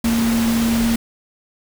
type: tone in noise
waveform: sine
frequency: 230 Hz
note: A#3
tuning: 23 cents flat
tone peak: -15 dBFS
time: 0.04-0.96 s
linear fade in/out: 5 ms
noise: pink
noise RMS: -25 dBFS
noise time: 0.04-0.96 s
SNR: +7 dB
effects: none